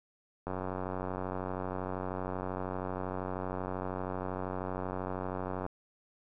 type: click train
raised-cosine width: 1 ms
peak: -22 dBFS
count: 483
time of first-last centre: 0.47-5.664 s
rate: 92.8 Hz
effects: none